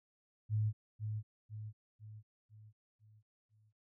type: tone with echo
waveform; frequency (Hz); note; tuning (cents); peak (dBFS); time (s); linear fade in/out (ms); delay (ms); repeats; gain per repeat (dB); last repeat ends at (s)
sine; 107.3; A2; -43; -30; 0.49-0.73; 50; 500; 6; -6; 3.73
effects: none